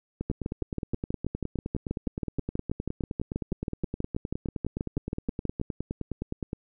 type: two click trains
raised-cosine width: 3 ms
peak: -18 / -16 dBFS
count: 62 / 34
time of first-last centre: 0.21-6.531 / 0.3-5.614 s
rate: 9.65 / 6.21 Hz
effects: none